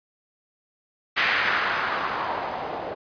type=noise with low-pass filter sweep; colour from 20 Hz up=blue; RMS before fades=-26 dBFS; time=1.16-2.95 s; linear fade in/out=20 ms; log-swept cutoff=2100 to 590 Hz; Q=2; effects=resampled to 11025 Hz